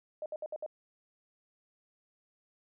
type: tone bursts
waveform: sine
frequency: 613 Hz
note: D#5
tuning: 26 cents flat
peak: -35 dBFS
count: 5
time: 0.22-0.663 s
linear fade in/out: 2 ms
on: 39 ms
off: 62 ms
effects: none